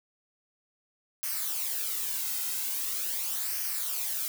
blue noise with flanger, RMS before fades -32 dBFS, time 1.23-4.28 s, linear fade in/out 0 ms, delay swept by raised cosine 0.26 to 1.76 ms, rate 0.42 Hz, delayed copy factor -0.6, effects none

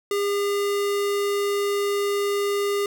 square tone, 404.5 Hz, G#4, 46 cents flat, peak -22 dBFS, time 0.11-2.86 s, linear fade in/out 2 ms, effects none

